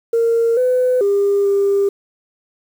sine tone with pitch steps, 461.6 / 504 / 401.7 / 398.6 Hz, A#4 / B4 / G4 / G4, -17 / +35 / +42 / +29 cents, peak -11 dBFS, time 0.13-1.89 s, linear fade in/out 5 ms, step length 440 ms, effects tanh soft clip ceiling -8 dBFS + 7-bit

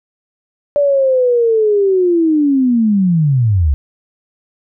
sine linear sweep, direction down, 583 to 65 Hz, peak -9 dBFS, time 0.76-3.74 s, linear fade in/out 0 ms, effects none

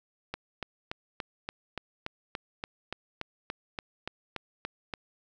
click train, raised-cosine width 0.3 ms, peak -18 dBFS, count 17, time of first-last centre 0.34-4.938 s, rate 3.48 Hz, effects none

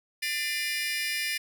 35% pulse tone cluster, 1782 / 2052 / 2393 / 2895 / 5120 Hz, A6 / C7 / D7 / F#7 / D#8, +22 / -34 / +32 / -38 / +49 cents, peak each -33 / -35 / -30 / -36 / -33 dBFS, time 0.22-1.38 s, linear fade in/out 10 ms, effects none

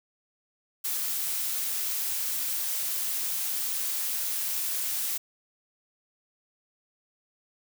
blue noise, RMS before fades -30 dBFS, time 0.84-5.18 s, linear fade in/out 10 ms, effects none

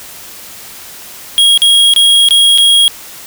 square tone with dropouts, 3286 Hz, G#7, 19 cents flat, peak -5 dBFS, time 1.38-2.88 s, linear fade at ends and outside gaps 0 ms, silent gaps 1.576-1.619 / 1.937-1.962 / 2.287-2.308 / 2.577-2.583 s, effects white hiss -31 dBFS RMS until 3.26 s

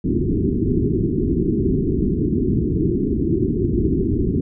white low-pass noise, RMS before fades -19 dBFS, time 0.04-4.41 s, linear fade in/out 5 ms, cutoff 400 Hz, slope 96 dB/octave, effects none

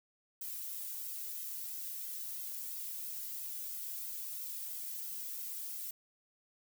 violet noise with flanger, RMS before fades -42 dBFS, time 0.41-5.91 s, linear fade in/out 5 ms, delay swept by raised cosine 1.7 to 2.25 ms, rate 3 Hz, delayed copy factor -0.7, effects none

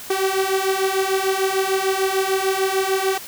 sawtooth beating tone pair, 380 / 386.7 Hz, F#4 / G4, +46 / -24 cents, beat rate 6.7 Hz, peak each -18 / -17 dBFS, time 0.1-3.18 s, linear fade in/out 5 ms, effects white hiss -36 dBFS RMS until 3.27 s

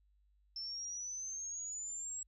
sine exponential sweep, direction up, 5330 to 7700 Hz, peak -40 dBFS, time 0.56-2.23 s, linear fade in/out 2 ms, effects added 50 Hz sine -68 dBFS peak until 2.27 s

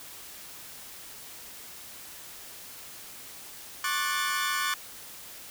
sawtooth chord, D major seventh, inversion third, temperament equal with one note detuned, 1089.1 / 1174.7 / 1480 / 1760 Hz, C#6 / D6 / F#6 / A6, -31 / 0 / 0 / 0 cents, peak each -29 dBFS, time 3.84-4.74 s, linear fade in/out 2 ms, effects white hiss -45 dBFS RMS until 5.5 s

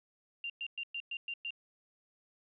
sine tone bursts, 2781 Hz, F7, 8 cents flat, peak -36 dBFS, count 7, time 0.44-1.506 s, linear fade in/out 2 ms, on 58 ms, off 110 ms, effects none

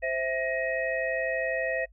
sine tone cluster, 523 / 655 / 1882 / 2538 Hz, C5 / E5 / A#6 / D#7, -1 / -11 / +16 / +34 cents, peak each -31 / -31 / -31 / -38 dBFS, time 0.02-1.86 s, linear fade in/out 20 ms, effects noise-tail reverb RT60 0.1 s tail -26 dB re dry + added 50 Hz sine -53 dBFS peak until 1.92 s

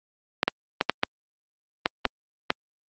clicks, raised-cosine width 0.3 ms, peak -3 dBFS, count 8, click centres 0.431 / 0.48 / 0.811 / 0.896 / 1.034 / 1.859 / 2.053 / 2.504 s, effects high-pass 200 Hz 12 dB/octave + Opus 48 kbps

